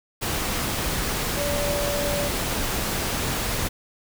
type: tone in noise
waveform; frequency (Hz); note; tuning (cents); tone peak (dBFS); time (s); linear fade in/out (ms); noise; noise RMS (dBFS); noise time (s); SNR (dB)
sine; 577; D5; -31; -26; 1.36-2.29; 20; pink; -26; 0.21-3.69; -3
effects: none